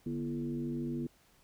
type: tone with frequency modulation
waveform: sine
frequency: 243.2 Hz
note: B3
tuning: 26 cents flat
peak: -33 dBFS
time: 0.06-1.07 s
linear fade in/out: 5 ms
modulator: 93.6 Hz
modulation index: 1.1
effects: pink hiss -66 dBFS RMS until 1.43 s